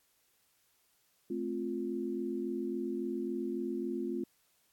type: chord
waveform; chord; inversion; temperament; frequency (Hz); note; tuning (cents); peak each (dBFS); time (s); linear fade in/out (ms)
sine; F major; first; just; 218.3 / 261.9 / 349.2; A3 / C4 / F4; -13 / +2 / 0; -39 / -38 / -36; 1.3-4.24; 5
effects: white hiss -72 dBFS RMS until 4.72 s + AAC 64 kbps